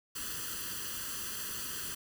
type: noise with comb filter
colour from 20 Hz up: white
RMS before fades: -39 dBFS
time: 0.15-1.95 s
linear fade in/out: 10 ms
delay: 0.66 ms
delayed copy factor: +0.9
effects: none